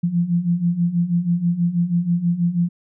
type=beating tone pair; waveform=sine; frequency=169.1 / 175.3 Hz; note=E3 / F3; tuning=+44 / +7 cents; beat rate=6.2 Hz; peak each=-22 / -18 dBFS; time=0.03-2.69 s; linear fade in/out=10 ms; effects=none